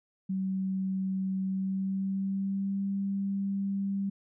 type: tone with pitch glide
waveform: sine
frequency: 190.3 to 197.01 Hz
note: F#3 to G3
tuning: +49 to +9 cents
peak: -28 dBFS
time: 0.29-4.1 s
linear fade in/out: 10 ms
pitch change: +60 cents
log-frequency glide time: 1.45-2.83 s
effects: none